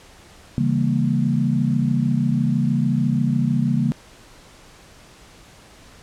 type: chord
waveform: sine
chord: C# diminished seventh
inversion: none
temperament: equal with one note detuned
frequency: 138.59 / 164.81 / 199.31 / 233.1 Hz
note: C#3 / E3 / G3 / Bb3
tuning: 0 / 0 / +29 / 0 cents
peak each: -21 / -24 / -24 / -21 dBFS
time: 0.58-3.92 s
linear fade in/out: 0 ms
effects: pink hiss -47 dBFS RMS until 6.02 s + low-pass 9000 Hz 12 dB/octave